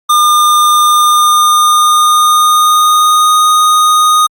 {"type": "tone with pitch glide", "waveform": "square", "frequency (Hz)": [1208, 1238.4], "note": ["D6", "D#6"], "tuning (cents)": [48, -9], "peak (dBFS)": -6, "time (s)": [0.09, 4.27], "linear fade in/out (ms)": 10, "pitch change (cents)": 43, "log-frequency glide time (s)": [0.83, 3.4], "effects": ["Opus 48 kbps"]}